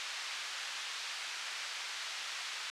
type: band-pass noise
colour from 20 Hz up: white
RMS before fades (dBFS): -41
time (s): 0-2.7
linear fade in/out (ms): 0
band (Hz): 1200 to 4500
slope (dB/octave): 12
effects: low-pass 8000 Hz 12 dB/octave